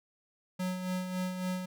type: tone with tremolo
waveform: square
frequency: 183.7 Hz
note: F#3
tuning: 12 cents flat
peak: -31 dBFS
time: 0.59-1.66 s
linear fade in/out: 10 ms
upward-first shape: sine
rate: 3.6 Hz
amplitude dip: 50%
effects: none